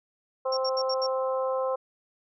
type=harmonic tone; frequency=261.8 Hz; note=C4; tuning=1 cent sharp; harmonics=2 / 3 / 4 / 5; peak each=-26 / -36 / -33 / -39 dBFS; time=0.45-1.76 s; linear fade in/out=10 ms
type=tone bursts; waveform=sine; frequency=5510 Hz; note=F8; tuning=24 cents flat; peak=-29 dBFS; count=5; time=0.52-1.066 s; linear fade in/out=5 ms; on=50 ms; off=74 ms
effects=none